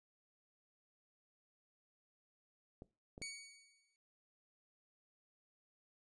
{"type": "clicks", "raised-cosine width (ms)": 2, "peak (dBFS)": -37, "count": 3, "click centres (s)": [2.821, 3.179, 3.216]}
{"type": "tone with exponential decay", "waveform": "15% pulse", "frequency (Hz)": 2247, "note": "C#7", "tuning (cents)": 23, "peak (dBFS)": -35, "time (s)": [3.22, 3.96], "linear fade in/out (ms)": 0, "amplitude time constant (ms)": 160}
{"effects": ["noise-tail reverb RT60 0.3 s tail -20 dB re dry", "resampled to 22050 Hz"]}